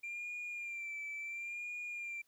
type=tone with vibrato; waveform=sine; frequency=2375 Hz; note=D7; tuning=19 cents sharp; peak=-38 dBFS; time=0.03-2.22 s; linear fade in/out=10 ms; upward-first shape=sine; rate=0.72 Hz; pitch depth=44 cents each way; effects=tanh soft clip ceiling -38 dBFS + white hiss -75 dBFS RMS until 2.27 s